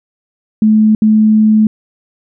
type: tone bursts at uneven times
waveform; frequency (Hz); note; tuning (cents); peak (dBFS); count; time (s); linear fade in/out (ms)
sine; 216; A3; -32; -5; 2; 0.62-0.95 / 1.02-1.67; 2
effects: none